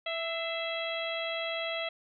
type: harmonic tone with a mistuned harmonic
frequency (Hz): 659.3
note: E5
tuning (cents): 0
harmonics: 1 / 2 / 3 / 4 / 5 / 6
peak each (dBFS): -35 / -42 / -39 / -39 / -38 / -45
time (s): 0.06-1.89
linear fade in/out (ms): 5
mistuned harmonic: 3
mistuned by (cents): +49
effects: none